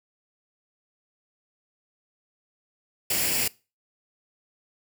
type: noise with comb filter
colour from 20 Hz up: white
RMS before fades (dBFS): -25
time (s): 3.1-3.48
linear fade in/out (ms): 5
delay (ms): 0.4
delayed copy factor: +0.55
effects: noise-tail reverb RT60 0.3 s tail -22 dB re dry + high-pass 60 Hz 12 dB/octave